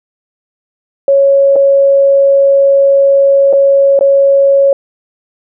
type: tone with dropouts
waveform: sine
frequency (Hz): 553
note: C#5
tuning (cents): -4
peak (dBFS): -4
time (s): 1.08-4.73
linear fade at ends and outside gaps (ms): 2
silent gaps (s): 1.558-1.562 / 3.528-3.533 / 3.991-4.009
effects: none